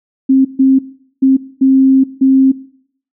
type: tone bursts at uneven times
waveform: sine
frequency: 266 Hz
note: C4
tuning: 29 cents sharp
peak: -5 dBFS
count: 5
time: 0.29-0.45 / 0.59-0.79 / 1.22-1.37 / 1.61-2.04 / 2.21-2.52 s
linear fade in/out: 10 ms
effects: noise-tail reverb RT60 0.6 s tail -18 dB re dry